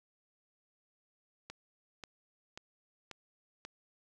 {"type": "click train", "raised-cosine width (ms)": 0.2, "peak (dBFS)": -27, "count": 5, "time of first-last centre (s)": [1.5, 3.651], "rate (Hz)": 1.86, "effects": []}